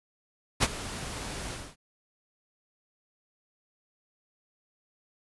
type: noise with ADSR envelope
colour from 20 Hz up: pink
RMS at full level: -20 dBFS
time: 0.6-1.76 s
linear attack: 29 ms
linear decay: 38 ms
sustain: -17 dB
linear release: 250 ms
effects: resampled to 24000 Hz